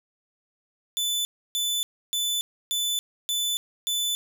sawtooth tone bursts, 3500 Hz, A7, 10 cents flat, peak -21 dBFS, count 6, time 0.97-4.15 s, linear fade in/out 0 ms, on 280 ms, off 300 ms, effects none

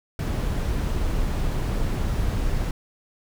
brown noise, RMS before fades -24 dBFS, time 0.19-2.71 s, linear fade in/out 2 ms, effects none

